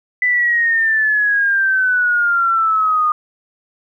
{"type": "exponential sweep", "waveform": "sine", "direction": "down", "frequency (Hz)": [2000, 1220], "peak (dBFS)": -12, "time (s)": [0.22, 3.12], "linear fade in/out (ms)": 2, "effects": ["9-bit"]}